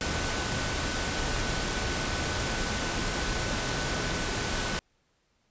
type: tone in noise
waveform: sine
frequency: 1500 Hz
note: F#6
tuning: 23 cents sharp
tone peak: -39 dBFS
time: 0.01-4.79 s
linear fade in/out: 0 ms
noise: pink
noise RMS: -30 dBFS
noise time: 0.01-4.79 s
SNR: -12 dB
effects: pink hiss -71 dBFS RMS until 5.5 s + resampled to 16000 Hz